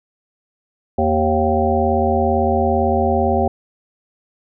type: harmonic tone with a mistuned harmonic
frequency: 77.78 Hz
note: D#2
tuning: in tune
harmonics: 1 / 3 / 5 / 7 / 9 / 10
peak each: -21 / -21 / -21 / -21 / -21 / -21 dBFS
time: 0.98-3.48 s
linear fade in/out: 5 ms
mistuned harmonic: 1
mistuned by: +98 cents
effects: none